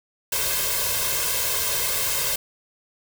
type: noise with comb filter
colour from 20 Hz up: white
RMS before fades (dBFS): -24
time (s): 0.32-2.36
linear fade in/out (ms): 5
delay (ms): 1.9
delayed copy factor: +0.9
effects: none